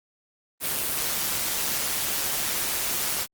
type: noise with amplitude modulation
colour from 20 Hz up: white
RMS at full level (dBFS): -25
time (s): 0.6-3.27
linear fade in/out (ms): 50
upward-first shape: sine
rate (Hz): 145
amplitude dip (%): 45
effects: Opus 32 kbps